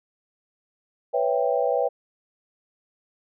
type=chord; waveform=sine; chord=C# half-diminished seventh; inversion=third; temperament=equal with one note detuned; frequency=493.9 / 554.4 / 659.3 / 789.4 Hz; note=B4 / C#5 / E5 / G5; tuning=0 / 0 / 0 / +12 cents; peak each=-24 / -25 / -27 / -27 dBFS; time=1.13-1.89 s; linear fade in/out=20 ms; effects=none